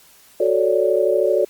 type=chord; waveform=sine; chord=D major seventh; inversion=first; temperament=equal; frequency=370 / 440 / 554.4 / 587.3 Hz; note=F#4 / A4 / C#5 / D5; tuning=0 / 0 / 0 / 0 cents; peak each=-20 dBFS; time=0.4-1.45 s; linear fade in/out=5 ms; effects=white hiss -50 dBFS RMS until 1.49 s + Opus 48 kbps

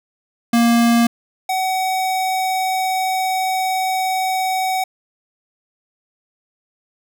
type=tone pair in turn; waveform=square; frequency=234.3 / 752.9 Hz; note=A#3 / F#5; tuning=+9 / +30 cents; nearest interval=octave + minor sixth; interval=2021 cents; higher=second; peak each=-12 / -18 dBFS; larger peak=first; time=0.53-1.07 / 1.49-4.84 s; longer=second; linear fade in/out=5 ms; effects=none

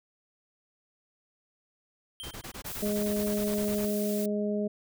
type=tone with exponential decay; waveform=square; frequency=3141 Hz; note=G7; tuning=3 cents sharp; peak=-37 dBFS; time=2.2-2.57 s; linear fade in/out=0 ms; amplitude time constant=80 ms
type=noise bursts; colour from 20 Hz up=pink; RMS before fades=-41 dBFS; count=16; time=2.23-3.858 s; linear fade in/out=10 ms; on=83 ms; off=20 ms
type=noise; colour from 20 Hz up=blue; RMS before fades=-39 dBFS; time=2.66-4.26 s; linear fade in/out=5 ms
type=harmonic tone; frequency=207.7 Hz; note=G#3; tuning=in tune; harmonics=1 / 2 / 3; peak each=-29 / -32 / -34 dBFS; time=2.82-4.68 s; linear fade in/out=10 ms
effects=none

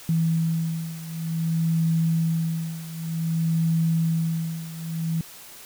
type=beating tone pair; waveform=sine; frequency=163.5 / 164.04 Hz; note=E3 / E3; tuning=-14 / -8 cents; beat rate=0.54 Hz; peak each=-23 / -26 dBFS; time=0.09-5.21 s; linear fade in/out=2 ms; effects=white hiss -44 dBFS RMS until 5.65 s

